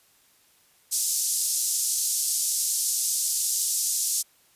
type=band-pass noise; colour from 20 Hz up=pink; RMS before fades=-26 dBFS; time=0.91-4.23 s; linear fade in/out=20 ms; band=5800 to 12000 Hz; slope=24 dB/octave; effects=white hiss -61 dBFS RMS until 4.55 s + resampled to 32000 Hz